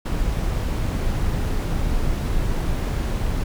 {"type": "noise", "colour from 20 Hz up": "brown", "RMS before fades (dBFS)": -22, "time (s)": [0.05, 3.44], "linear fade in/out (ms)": 10, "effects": []}